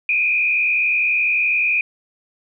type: tone with frequency modulation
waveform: sine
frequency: 2456 Hz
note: D#7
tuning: 23 cents flat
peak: -15 dBFS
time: 0.09-1.81 s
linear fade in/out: 2 ms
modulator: 68.4 Hz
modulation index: 1.3
effects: none